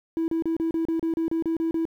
triangle tone bursts, 327.5 Hz, E4, 11 cents flat, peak -19 dBFS, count 12, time 0.17-1.853 s, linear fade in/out 0 ms, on 110 ms, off 33 ms, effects tanh soft clip ceiling -18 dBFS + 10-bit

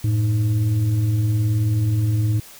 sine tone with frequency modulation, 110 Hz, A2, in tune, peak -16 dBFS, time 0.04-2.4 s, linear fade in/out 5 ms, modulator 201 Hz, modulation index 0.42, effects white hiss -43 dBFS RMS until 2.59 s

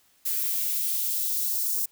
violet noise with high-pass filter sweep, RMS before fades -27 dBFS, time 0.25-1.86 s, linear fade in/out 10 ms, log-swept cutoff 1500 to 6100 Hz, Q 1.2, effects white hiss -63 dBFS RMS until 1.91 s

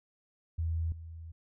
sine tone with level steps, 82 Hz, E2, 9 cents flat, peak -29 / -42 dBFS, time 0.58-1.32 s, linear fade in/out 10 ms, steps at 0.92 s, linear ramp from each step 2 ms, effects none

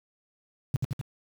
sine tone with echo, 130.4 Hz, C3, 5 cents flat, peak -19 dBFS, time 0.74-0.76 s, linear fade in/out 0 ms, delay 84 ms, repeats 3, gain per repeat -3 dB, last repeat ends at 1.012 s, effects high-pass 80 Hz 12 dB/octave + 8-bit

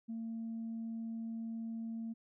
sine tone, 226.8 Hz, A#3, 47 cents flat, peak -37 dBFS, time 0.08-2.14 s, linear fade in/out 20 ms, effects tanh soft clip ceiling -35 dBFS

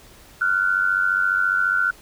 sine tone pair together, 1396.9 / 1491.5 Hz, F6 / F#6, 0 / +13 cents, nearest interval minor second, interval 113 cents, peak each -20 dBFS, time 0.41-1.91 s, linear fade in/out 5 ms, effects pink hiss -48 dBFS RMS until 2.01 s

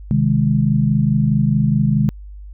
sine chord, Ab major, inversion first, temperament equal, 130.81 / 155.56 / 207.7 Hz, C3 / Eb3 / Ab3, 0 / 0 / 0 cents, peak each -17 dBFS, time 0.11-2.09 s, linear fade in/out 0 ms, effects added 50 Hz sine -32 dBFS peak until 2.53 s

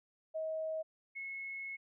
sine tone pair in turn, 635 / 2183 Hz, D#5 / C#7, +35 / -27 cents, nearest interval octave + major sixth, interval 2138 cents, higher second, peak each -35 / -40 dBFS, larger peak first, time 0.34-0.83 / 1.15-1.77 s, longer second, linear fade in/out 20 ms, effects none

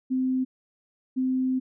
sine tone pair in turn, 258.6 / 258.6 Hz, C4 / C4, -20 / -20 cents, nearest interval unison, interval 0 cents, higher neither, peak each -22 dBFS, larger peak neither, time 0.1-0.45 / 1.16-1.6 s, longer second, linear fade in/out 20 ms, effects none

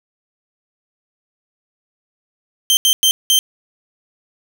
sawtooth tone bursts at uneven times, 3130 Hz, G7, 3 cents flat, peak -7 dBFS, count 4, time 2.7-2.77 / 2.85-2.93 / 3.03-3.11 / 3.3-3.39 s, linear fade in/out 0 ms, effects none

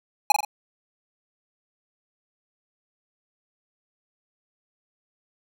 square tone with echo, 830.6 Hz, G#5, in tune, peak -13 dBFS, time 0.3-0.32 s, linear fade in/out 2 ms, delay 43 ms, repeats 3, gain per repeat -5 dB, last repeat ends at 0.449 s, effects none

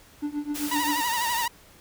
triangle tone with tremolo, 293.7 Hz, D4, in tune, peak -22 dBFS, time 0.22-1.01 s, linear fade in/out 10 ms, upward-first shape triangle, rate 7.7 Hz, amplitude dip 95%
white noise, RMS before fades -34 dBFS, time 0.54-1.47 s, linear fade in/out 20 ms
sawtooth tone with vibrato, 945 Hz, A#5, 23 cents sharp, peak -21 dBFS, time 0.71-1.48 s, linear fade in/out 5 ms, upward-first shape triangle, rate 12 Hz, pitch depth 87 cents each way
effects pink hiss -53 dBFS RMS until 1.8 s

